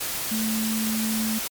sine tone in noise, 220 Hz, A3, in tune, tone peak -24 dBFS, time 0.31-1.39 s, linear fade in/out 10 ms, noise white, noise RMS -29 dBFS, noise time 0-1.48 s, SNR +2 dB, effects MP3 96 kbps

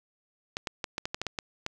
clicks, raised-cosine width 0.2 ms, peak -14 dBFS, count 10, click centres 0.569 / 0.672 / 0.842 / 0.981 / 1.055 / 1.145 / 1.216 / 1.267 / 1.388 / 1.664 s, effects none

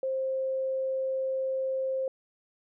sine tone, 528 Hz, C5, 16 cents sharp, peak -27 dBFS, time 0.03-2.08 s, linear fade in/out 2 ms, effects none

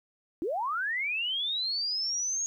sine linear sweep, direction up, 293.7 to 6645 Hz, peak -28 dBFS, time 0.42-2.46 s, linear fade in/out 0 ms, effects 11-bit

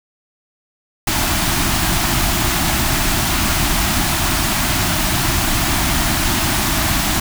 pink band-stop noise, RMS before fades -17 dBFS, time 1.07-7.2 s, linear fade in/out 5 ms, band 370 to 610 Hz, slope 96 dB/octave, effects none

